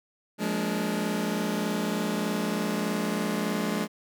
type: chord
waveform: sawtooth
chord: Bb dominant seventh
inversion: second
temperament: just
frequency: 174.81 / 209.8 / 233.1 / 291.4 Hz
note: F3 / Ab3 / Bb3 / D4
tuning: +2 / +18 / 0 / -13 cents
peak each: -29 / -25 / -31 / -30 dBFS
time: 0.38-3.88 s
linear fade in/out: 50 ms
effects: none